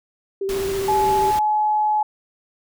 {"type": "tone with vibrato", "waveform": "sine", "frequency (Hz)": 390, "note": "G4", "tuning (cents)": -9, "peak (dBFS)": -21, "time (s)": [0.41, 1.31], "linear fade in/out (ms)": 5, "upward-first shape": "square", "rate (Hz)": 15, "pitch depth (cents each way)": 20}
{"type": "noise", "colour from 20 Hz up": "pink", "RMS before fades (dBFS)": -31, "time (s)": [0.49, 1.39], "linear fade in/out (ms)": 0}
{"type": "tone", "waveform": "sine", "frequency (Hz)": 850, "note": "G#5", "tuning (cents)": 40, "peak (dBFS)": -16, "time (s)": [0.88, 2.03], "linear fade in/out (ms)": 5}
{"effects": []}